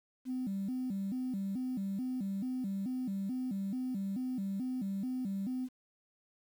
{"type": "tone with vibrato", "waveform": "sine", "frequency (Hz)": 223.5, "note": "A3", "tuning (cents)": 27, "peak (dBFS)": -32, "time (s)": [0.25, 5.69], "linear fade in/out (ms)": 50, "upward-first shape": "square", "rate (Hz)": 2.3, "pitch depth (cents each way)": 230, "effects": ["tanh soft clip ceiling -30 dBFS", "10-bit"]}